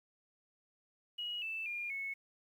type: tone with pitch steps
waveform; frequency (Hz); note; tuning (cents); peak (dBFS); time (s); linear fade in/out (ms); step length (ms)
sine; 2901 / 2645 / 2411 / 2199; F#7 / E7 / D7 / C#7; -35 / +5 / +45 / -14; -37; 1.18-2.14; 10; 240
effects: 11-bit